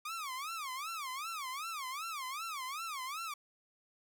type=tone with vibrato; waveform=sawtooth; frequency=1174.7 Hz; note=D6; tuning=in tune; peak=-35 dBFS; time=0.05-3.34 s; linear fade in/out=5 ms; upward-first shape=sine; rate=2.6 Hz; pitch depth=250 cents each way; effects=none